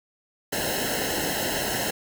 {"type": "noise with comb filter", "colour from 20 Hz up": "pink", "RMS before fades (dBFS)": -27, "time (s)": [0.52, 1.91], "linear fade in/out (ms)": 10, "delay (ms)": 0.85, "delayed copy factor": -0.95, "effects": []}